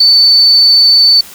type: tone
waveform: sine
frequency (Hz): 4513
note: C#8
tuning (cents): +30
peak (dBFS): -3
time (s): 0-1.21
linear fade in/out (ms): 5
effects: white hiss -33 dBFS RMS until 1.34 s